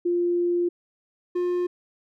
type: tone pair in turn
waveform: sine / triangle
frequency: 349.2 / 355.5 Hz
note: F4 / F4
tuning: 0 / +31 cents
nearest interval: unison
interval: 31 cents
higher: second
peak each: -20 dBFS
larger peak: neither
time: 0.05-0.69 / 1.35-1.67 s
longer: first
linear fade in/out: 10 ms
effects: none